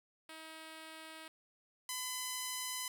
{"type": "tone pair in turn", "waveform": "5% pulse", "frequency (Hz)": [318.4, 1010.9], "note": ["D#4", "B5"], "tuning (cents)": [40, 40], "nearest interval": "octave + minor sixth", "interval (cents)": 2000, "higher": "second", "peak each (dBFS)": [-37, -26], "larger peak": "second", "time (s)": [[0.29, 1.28], [1.89, 2.88]], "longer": "neither", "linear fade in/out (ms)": 2, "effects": []}